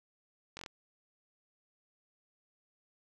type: slowing click train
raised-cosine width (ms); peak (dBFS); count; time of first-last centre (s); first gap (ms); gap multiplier
0.2; -26; 5; 0.57-0.662; 21; 1.06
effects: none